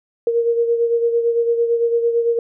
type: beating tone pair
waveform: sine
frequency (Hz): 466.2 / 475.1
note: A#4 / A#4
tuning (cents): 0 / +33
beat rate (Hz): 8.9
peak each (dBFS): -15 / -23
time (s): 0.27-2.39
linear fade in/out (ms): 2
effects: none